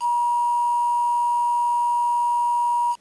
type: tone with quantisation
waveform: sine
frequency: 957 Hz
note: A#5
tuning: 45 cents sharp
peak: -18 dBFS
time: 0-2.96 s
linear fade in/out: 50 ms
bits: 6
effects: pink hiss -60 dBFS RMS until 3 s + resampled to 24000 Hz